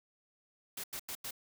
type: noise bursts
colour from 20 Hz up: white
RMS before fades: -41 dBFS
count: 4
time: 0.77-1.309 s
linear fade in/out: 5 ms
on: 68 ms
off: 89 ms
effects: none